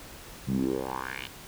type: tone with band-pass filter sweep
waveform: 10% pulse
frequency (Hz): 65.2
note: C2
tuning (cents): -5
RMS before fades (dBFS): -31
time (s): 0.47-1.28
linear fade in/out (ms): 20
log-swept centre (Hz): 150 to 3300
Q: 3.6
effects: pink hiss -46 dBFS RMS until 1.47 s